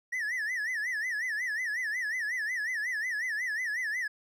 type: tone with vibrato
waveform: triangle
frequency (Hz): 1851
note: A#6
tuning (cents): -13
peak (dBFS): -28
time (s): 0.12-4.08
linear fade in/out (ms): 10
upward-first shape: sine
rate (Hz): 5.5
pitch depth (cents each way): 170
effects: none